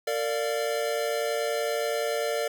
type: chord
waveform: square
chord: Bb major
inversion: none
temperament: equal with one note detuned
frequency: 457.6 / 587.3 / 698.5 Hz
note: Bb4 / D5 / F5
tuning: -32 / 0 / 0 cents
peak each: -30 / -30 / -35 dBFS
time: 0.07-2.48 s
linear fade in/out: 5 ms
effects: none